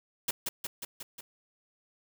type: noise with echo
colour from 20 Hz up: white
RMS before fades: -30 dBFS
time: 0.28-0.31 s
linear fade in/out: 5 ms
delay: 180 ms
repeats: 5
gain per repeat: -3 dB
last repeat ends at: 1.21 s
effects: none

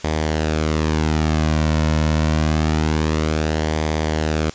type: tone with flanger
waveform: sawtooth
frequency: 77.78 Hz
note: D#2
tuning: in tune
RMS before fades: -19 dBFS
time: 0.04-4.5 s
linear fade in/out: 5 ms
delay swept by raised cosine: 0.72 to 2.52 ms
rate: 0.26 Hz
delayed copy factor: -0.5
effects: white hiss -41 dBFS RMS until 4.54 s + resampled to 16000 Hz

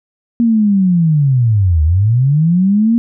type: linear two-way sweep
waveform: sine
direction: down then up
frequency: 237.5 to 74.1 to 237.5 Hz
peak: -8 dBFS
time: 0.4-2.98 s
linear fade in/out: 0 ms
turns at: 1.83 s
effects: none

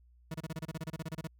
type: tone bursts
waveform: 40% pulse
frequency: 160 Hz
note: D#3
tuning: 49 cents sharp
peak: -35 dBFS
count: 16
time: 0.31-1.273 s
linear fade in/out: 5 ms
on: 33 ms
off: 29 ms
effects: added 60 Hz sine -59 dBFS peak until 1.39 s

